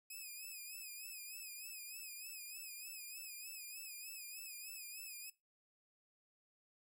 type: tone with vibrato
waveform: 5% pulse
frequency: 2517 Hz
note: D#7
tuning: 19 cents sharp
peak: -39 dBFS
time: 0.1-5.3 s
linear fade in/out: 5 ms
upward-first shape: sine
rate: 3.3 Hz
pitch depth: 80 cents each way
effects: noise-tail reverb RT60 0.2 s tail -17 dB re dry